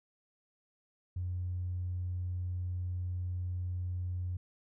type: tone with tanh clipping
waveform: triangle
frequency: 90 Hz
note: F#2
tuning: 47 cents flat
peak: -33 dBFS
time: 1.16-4.37 s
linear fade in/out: 5 ms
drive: 4 dB
effects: none

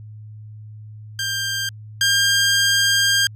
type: tone pair in turn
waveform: 15% pulse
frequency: 1588 / 1601.8 Hz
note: G6 / G6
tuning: +22 / +37 cents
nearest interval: unison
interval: 15 cents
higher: second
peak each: -15 / -8 dBFS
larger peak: second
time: 1.19-1.69 / 2.01-3.27 s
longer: second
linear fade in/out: 2 ms
effects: added 107 Hz sine -35 dBFS peak until 3.35 s + resampled to 32000 Hz

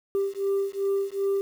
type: beating tone pair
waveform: sine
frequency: 393.2 / 395.8 Hz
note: G4 / G4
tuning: +5 / +17 cents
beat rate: 2.6 Hz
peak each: -25 dBFS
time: 0.15-1.41 s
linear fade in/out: 0 ms
effects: tanh soft clip ceiling -20 dBFS + 8-bit

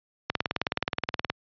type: click train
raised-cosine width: 0.3 ms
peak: -9 dBFS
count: 20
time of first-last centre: 0.3-1.3 s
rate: 19 Hz
effects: high-pass 80 Hz 12 dB/octave + resampled to 11025 Hz

